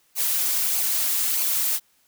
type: noise with flanger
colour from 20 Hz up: blue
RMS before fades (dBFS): -23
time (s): 0.15-1.8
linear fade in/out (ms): 50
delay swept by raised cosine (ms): 0.54 to 4.54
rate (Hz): 1.6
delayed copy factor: -0.55
effects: white hiss -63 dBFS RMS until 2.07 s